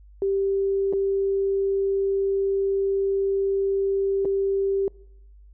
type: tone with dropouts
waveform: sine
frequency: 392 Hz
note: G4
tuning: in tune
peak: -20 dBFS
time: 0.22-4.88 s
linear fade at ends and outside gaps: 1 ms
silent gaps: 0.927-0.934 / 4.249-4.254 s
effects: noise-tail reverb RT60 0.9 s tail -25 dB re dry + added 50 Hz sine -46 dBFS peak until 5.53 s